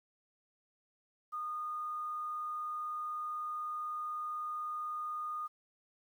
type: tone with quantisation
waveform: sine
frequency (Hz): 1226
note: D#6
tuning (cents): -26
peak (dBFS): -36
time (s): 1.32-5.48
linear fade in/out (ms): 20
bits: 11
effects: none